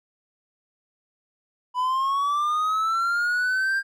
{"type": "linear sweep", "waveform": "triangle", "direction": "up", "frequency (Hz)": [987.8, 1601], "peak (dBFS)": -19, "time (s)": [1.74, 3.83], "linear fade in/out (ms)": 50, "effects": []}